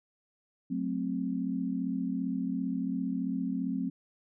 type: chord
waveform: sine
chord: F# diminished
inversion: none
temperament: equal with one note detuned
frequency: 185 / 220 / 262.8 Hz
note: F#3 / A3 / C4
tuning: 0 / 0 / +8 cents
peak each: -34 / -36 / -32 dBFS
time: 0.7-3.9 s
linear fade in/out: 10 ms
effects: none